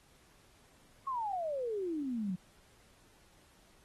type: exponential sweep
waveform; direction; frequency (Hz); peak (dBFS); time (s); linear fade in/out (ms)
sine; down; 1111 to 175.9; -33; 1.07-2.36; 10
effects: pink hiss -65 dBFS RMS until 3.84 s + AAC 32 kbps